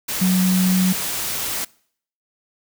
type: tone in noise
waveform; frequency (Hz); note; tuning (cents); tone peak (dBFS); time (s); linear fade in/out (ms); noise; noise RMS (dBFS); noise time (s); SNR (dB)
sine; 185; F#3; 0; -14; 0.21-0.93; 10; white; -25; 0.08-1.65; +8
effects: noise-tail reverb RT60 0.6 s tail -24 dB re dry